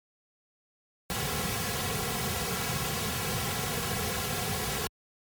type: noise with comb filter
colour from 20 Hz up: pink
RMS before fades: -31 dBFS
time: 1.1-4.87 s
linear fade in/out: 0 ms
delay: 3.3 ms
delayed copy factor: -0.95
effects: high-pass 60 Hz 12 dB/octave + MP3 96 kbps